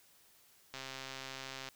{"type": "click train", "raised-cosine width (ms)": 0.2, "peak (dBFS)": -26, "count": 127, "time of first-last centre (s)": [0.74, 1.687], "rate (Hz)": 133, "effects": ["white hiss -65 dBFS RMS until 1.75 s"]}